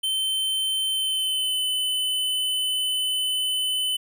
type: tone with pitch glide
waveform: square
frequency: 3090 to 3021 Hz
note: G7 to F#7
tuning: -26 to +35 cents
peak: -23 dBFS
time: 0.03-3.97 s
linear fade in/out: 10 ms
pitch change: -39 cents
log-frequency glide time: 0.91-1.63 s
effects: none